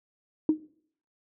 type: tone with exponential decay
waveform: sine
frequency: 311.1 Hz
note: D#4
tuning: in tune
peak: -14 dBFS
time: 0.49-0.6 s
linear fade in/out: 2 ms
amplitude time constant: 23 ms
effects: noise-tail reverb RT60 0.6 s tail -20 dB re dry + tanh soft clip ceiling -12 dBFS